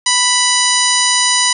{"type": "harmonic tone", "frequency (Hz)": 987.8, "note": "B5", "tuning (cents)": 0, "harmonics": [1, 2, 3, 4, 5, 6, 7, 9], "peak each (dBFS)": [-19, -19, -19, -19, -19, -19, -19, -19], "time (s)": [0.06, 1.53], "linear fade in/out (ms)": 5, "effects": []}